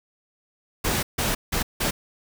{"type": "noise bursts at uneven times", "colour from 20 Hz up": "pink", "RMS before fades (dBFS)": -24, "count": 4, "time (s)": [[0.84, 1.03], [1.18, 1.35], [1.52, 1.63], [1.8, 1.91]], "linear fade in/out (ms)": 10, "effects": []}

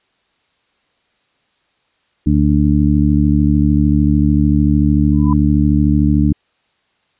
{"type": "harmonic tone", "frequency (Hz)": 73.42, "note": "D2", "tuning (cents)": 0, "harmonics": [1, 2, 3, 4], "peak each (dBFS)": [-15, -15, -15, -15], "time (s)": [2.26, 6.33], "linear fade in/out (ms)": 10}
{"type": "tone with exponential growth", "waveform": "sine", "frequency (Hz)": 1000, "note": "B5", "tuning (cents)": 21, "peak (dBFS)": -17, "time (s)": [5.12, 5.33], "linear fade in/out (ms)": 2, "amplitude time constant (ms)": 44}
{"effects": ["white hiss -62 dBFS RMS until 7.19 s", "resampled to 8000 Hz"]}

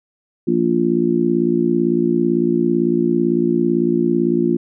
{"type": "harmonic tone", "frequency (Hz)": 57.9, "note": "A#1", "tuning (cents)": -11, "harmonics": [3, 4, 5, 6], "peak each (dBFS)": [-22, -19, -21, -17], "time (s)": [0.47, 4.57], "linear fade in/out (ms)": 10, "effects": []}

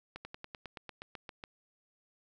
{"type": "slowing click train", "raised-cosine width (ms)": 0.3, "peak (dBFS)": -27, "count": 12, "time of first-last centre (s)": [0.16, 1.439], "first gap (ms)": 90, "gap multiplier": 1.05, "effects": []}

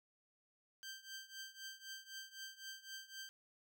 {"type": "tone with tremolo", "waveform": "15% pulse", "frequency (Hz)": 1568, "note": "G6", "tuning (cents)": 0, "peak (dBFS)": -39, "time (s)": [0.83, 3.29], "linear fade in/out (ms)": 0, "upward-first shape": "triangle", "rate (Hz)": 3.9, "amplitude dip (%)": 90, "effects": []}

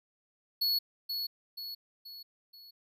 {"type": "tone with echo", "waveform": "square", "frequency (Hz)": 4381, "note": "C#8", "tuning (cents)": -21, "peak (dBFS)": -27, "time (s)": [0.61, 0.79], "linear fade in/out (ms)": 10, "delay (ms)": 480, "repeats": 4, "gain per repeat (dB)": -6, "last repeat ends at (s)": 2.71, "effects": []}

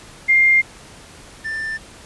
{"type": "tone pair in turn", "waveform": ["sine", "triangle"], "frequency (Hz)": [2111, 1778.2], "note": ["C7", "A6"], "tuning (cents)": [15, 18], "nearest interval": "minor third", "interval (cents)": 297, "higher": "first", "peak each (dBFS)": [-10, -21], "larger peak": "first", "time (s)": [[0.28, 0.62], [1.44, 1.78]], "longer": "neither", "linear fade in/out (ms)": 20, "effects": ["pink hiss -42 dBFS RMS until 2.05 s", "resampled to 24000 Hz"]}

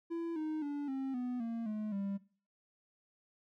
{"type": "tone with pitch steps", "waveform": "triangle", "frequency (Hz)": [335, 310.8, 288.3, 267.4, 248.1, 230.1, 213.5, 198.04], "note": ["E4", "D#4", "D4", "C4", "B3", "A#3", "G#3", "G3"], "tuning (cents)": [28, -2, -32, 38, 8, -22, 48, 18], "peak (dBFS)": -33, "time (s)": [0.1, 2.18], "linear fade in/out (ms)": 20, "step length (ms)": 260, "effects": ["noise-tail reverb RT60 0.4 s tail -19 dB re dry"]}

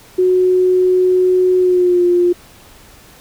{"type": "tone with pitch glide", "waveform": "sine", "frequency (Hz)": [367.2, 352.6], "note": ["F#4", "F4"], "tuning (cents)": [-13, 17], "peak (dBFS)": -9, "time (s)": [0.18, 2.33], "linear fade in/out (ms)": 10, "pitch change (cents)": -70, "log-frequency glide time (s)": [1.58, 2.04], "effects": ["pink hiss -43 dBFS RMS until 3.2 s"]}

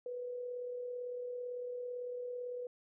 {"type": "tone with amplitude modulation", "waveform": "sine", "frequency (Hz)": 492.4, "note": "B4", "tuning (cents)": -5, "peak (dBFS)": -37, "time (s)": [0.06, 2.67], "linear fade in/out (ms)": 2, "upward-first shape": "sine", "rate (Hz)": 37.9, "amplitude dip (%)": 35, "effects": []}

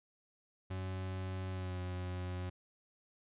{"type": "tone with pitch glide", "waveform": "40% pulse", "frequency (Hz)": [93.6, 90.73], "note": ["F#2", "F#2"], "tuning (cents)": [20, -33], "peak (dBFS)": -37, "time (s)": [0.7, 2.5], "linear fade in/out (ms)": 10, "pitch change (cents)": -53, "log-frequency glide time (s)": [1.51, 1.79], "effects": ["resampled to 8000 Hz"]}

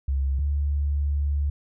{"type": "tone pair in turn", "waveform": "sine", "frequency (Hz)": [68, 71.9], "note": ["C#2", "D2"], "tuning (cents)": [-33, -36], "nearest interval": "minor second", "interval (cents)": 97, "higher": "second", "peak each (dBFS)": [-21, -21], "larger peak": "neither", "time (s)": [[0.08, 0.39], [0.39, 1.5]], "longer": "second", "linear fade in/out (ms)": 5, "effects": []}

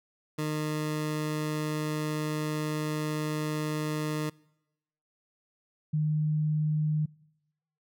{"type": "tone pair in turn", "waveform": ["20% pulse", "sine"], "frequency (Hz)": [153, 153], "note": ["D#3", "D#3"], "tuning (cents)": [-29, -29], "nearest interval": "unison", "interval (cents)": 0, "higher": "neither", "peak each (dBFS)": -24, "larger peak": "neither", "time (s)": [[0.38, 4.3], [5.93, 7.06]], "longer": "first", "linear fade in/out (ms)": 10, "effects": ["noise-tail reverb RT60 0.9 s tail -25 dB re dry"]}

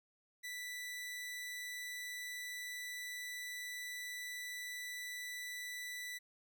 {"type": "tone", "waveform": "sawtooth", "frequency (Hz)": 1975.5, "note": "B6", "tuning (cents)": 0, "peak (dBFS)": -39, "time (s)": [0.43, 6.19], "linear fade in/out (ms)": 20, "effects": []}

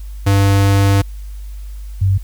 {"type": "tone pair in turn", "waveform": ["square", "sine"], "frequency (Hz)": [99, 96.24], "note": ["G2", "G2"], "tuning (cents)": [18, -31], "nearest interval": "unison", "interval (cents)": 49, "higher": "first", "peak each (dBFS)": -10, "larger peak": "neither", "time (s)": [[0.26, 1.02], [2.01, 2.18]], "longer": "first", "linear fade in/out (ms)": 10, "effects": ["added 50 Hz sine -26 dBFS peak until 2.23 s", "white hiss -49 dBFS RMS until 2.23 s"]}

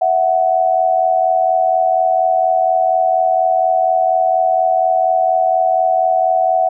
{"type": "tone pair together", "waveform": "sine", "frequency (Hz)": [659.3, 743.5], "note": ["E5", "F#5"], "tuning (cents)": [0, 8], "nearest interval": "major second", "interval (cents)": 208, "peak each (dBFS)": [-15, -13], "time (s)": [0.01, 6.69], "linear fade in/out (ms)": 10, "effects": []}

